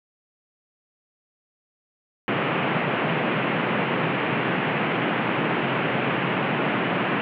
pink band-pass noise, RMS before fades -24 dBFS, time 2.28-7.21 s, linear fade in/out 0 ms, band 130 to 2900 Hz, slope 48 dB/octave, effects none

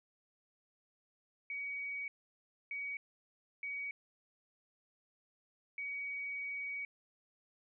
sine tone bursts at uneven times, 2258 Hz, C#7, 31 cents sharp, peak -38 dBFS, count 4, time 1.5-2.08 / 2.71-2.97 / 3.63-3.91 / 5.78-6.85 s, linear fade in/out 2 ms, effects none

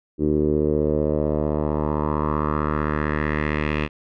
10% pulse tone with low-pass filter sweep, 75.5 Hz, D2, 48 cents sharp, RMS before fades -22 dBFS, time 0.18-3.89 s, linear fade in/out 50 ms, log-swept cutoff 340 to 2600 Hz, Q 3.2, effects none

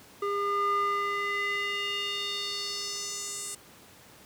square tone with band-pass filter sweep, 404.3 Hz, G#4, 46 cents flat, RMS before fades -31 dBFS, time 0.22-3.55 s, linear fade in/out 5 ms, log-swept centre 850 to 8600 Hz, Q 3, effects pink hiss -53 dBFS RMS until 4.25 s + high-pass 100 Hz 12 dB/octave

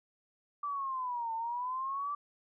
sine linear two-way sweep, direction down then up, 1170 to 893 to 1170 Hz, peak -33 dBFS, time 0.63-2.15 s, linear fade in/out 5 ms, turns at 1.34 s, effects none

